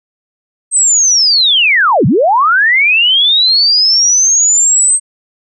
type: linear two-way sweep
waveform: sine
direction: down then up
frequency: 8372 to 108.4 to 8372 Hz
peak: -6 dBFS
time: 0.71-5 s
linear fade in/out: 50 ms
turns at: 2.06 s
effects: none